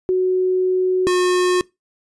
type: tone pair in turn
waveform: sine / square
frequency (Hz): 370 / 362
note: F#4 / F#4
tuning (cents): 0 / -38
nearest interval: unison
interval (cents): 38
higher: first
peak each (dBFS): -14 / -15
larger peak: first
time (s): 0.09-1.07 / 1.07-1.61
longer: first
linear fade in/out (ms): 0
effects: noise-tail reverb RT60 0.2 s tail -22 dB re dry + resampled to 24000 Hz